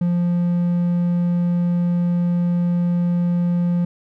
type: tone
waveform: triangle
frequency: 174.6 Hz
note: F3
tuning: in tune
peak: -14 dBFS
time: 0.01-3.85 s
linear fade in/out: 5 ms
effects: none